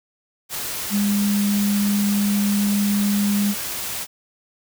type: tone in noise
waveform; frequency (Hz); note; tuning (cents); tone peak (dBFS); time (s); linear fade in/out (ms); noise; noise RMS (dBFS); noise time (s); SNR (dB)
sine; 203.6; G#3; -34; -17; 0.9-3.55; 50; white; -28; 0.49-4.07; +8
effects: none